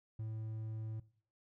triangle tone, 110 Hz, A2, in tune, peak -37 dBFS, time 0.19-1 s, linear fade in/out 5 ms, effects noise-tail reverb RT60 0.5 s tail -19 dB re dry

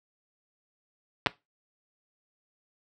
clicks, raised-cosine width 0.3 ms, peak -6 dBFS, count 2, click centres 1.262 / 1.269 s, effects noise-tail reverb RT60 0.2 s tail -18 dB re dry + high-pass 60 Hz 12 dB/octave

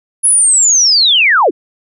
sine linear sweep, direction down, 10548 to 246.9 Hz, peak -6 dBFS, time 0.23-1.51 s, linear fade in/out 20 ms, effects none

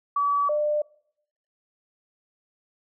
sine tone pair in turn, 1144 / 598 Hz, D6 / D5, -46 / +31 cents, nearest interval major seventh, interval 1123 cents, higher first, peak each -20 / -21 dBFS, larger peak first, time 0.16-0.49 / 0.49-0.82 s, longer neither, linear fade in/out 5 ms, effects noise-tail reverb RT60 0.7 s tail -23 dB re dry

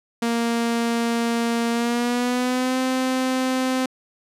sawtooth tone with pitch glide, 233.1 to 258.6 Hz, A#3 to C4, 0 to -20 cents, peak -16 dBFS, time 0.22-3.86 s, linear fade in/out 5 ms, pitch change +180 cents, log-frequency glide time 1.71-2.78 s, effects low-pass 11000 Hz 12 dB/octave

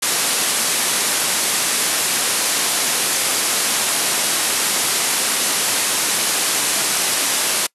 white low-pass noise, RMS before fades -19 dBFS, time 0.02-7.67 s, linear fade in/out 10 ms, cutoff 12000 Hz, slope 96 dB/octave, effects noise-tail reverb RT60 0.1 s tail -25 dB re dry + high-pass 200 Hz 12 dB/octave

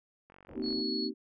click train, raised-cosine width 0.5 ms, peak -40 dBFS, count 21, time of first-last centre 0.3-0.726 s, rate 46.9 Hz
white low-pass noise, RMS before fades -50 dBFS, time 0.48-0.83 s, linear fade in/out 20 ms, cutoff 550 Hz, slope 24 dB/octave
sine chord, C minor seventh, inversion third, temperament equal with one note detuned, 233.1 / 261.6 / 311.1 / 383.5 Hz, Bb3 / C4 / Eb4 / G4, 0 / 0 / 0 / -38 cents, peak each -37 dBFS, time 0.54-1.14 s, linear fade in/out 50 ms
sine tone, 4366 Hz, C#8, 27 cents flat, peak -34 dBFS, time 0.62-1.1 s, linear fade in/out 50 ms
effects none

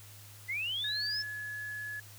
sine linear sweep, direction up, 1975.5 to 5360 Hz, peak -32 dBFS, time 0.48-1.23 s, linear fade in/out 20 ms
sine tone, 1700 Hz, G#6, 40 cents sharp, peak -37 dBFS, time 0.84-2 s, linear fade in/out 5 ms
effects added 103 Hz sine -52 dBFS peak until 2.18 s + white hiss -54 dBFS RMS until 2.18 s

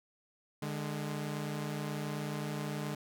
sawtooth tone pair together, 148.93 / 207.7 Hz, D3 / G#3, +25 / 0 cents, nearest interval tritone, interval 575 cents, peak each -33 / -36 dBFS, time 0.62-2.95 s, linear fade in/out 5 ms, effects none

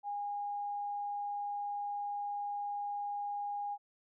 sine tone, 817 Hz, G#5, 29 cents flat, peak -35 dBFS, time 0.03-3.78 s, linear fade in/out 50 ms, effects none

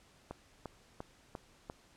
click train, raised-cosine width 1 ms, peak -27 dBFS, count 5, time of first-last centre 0.31-1.699 s, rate 2.88 Hz, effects pink hiss -64 dBFS RMS until 1.96 s + low-pass 9000 Hz 12 dB/octave

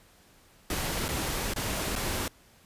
pink noise with dropouts, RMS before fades -31 dBFS, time 0.7-2.28 s, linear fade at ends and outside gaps 2 ms, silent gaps 1.083-1.088 / 1.537-1.561 / 1.955-1.96 s, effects pink hiss -59 dBFS RMS until 2.65 s + resampled to 32000 Hz

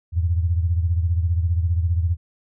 sine beating tone pair, 83.6 / 98.6 Hz, E2 / G2, +25 / +11 cents, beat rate 15 Hz, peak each -18 / -25 dBFS, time 0.12-2.17 s, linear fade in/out 50 ms, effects none

